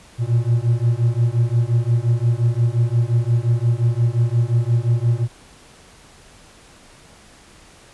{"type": "beating tone pair", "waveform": "triangle", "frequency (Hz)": [115.4, 121.1], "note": ["A#2", "B2"], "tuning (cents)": [-17, -34], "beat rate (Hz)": 5.7, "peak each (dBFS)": -16, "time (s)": [0.18, 5.28], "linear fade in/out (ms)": 50, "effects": ["pink hiss -47 dBFS RMS until 7.93 s", "resampled to 24000 Hz"]}